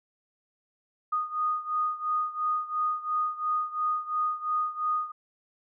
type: beating tone pair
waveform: sine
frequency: 1235 / 1237.9 Hz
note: D#6 / D#6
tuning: -13 / -9 cents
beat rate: 2.9 Hz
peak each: -28 / -31 dBFS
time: 1.12-5.12 s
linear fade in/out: 10 ms
effects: none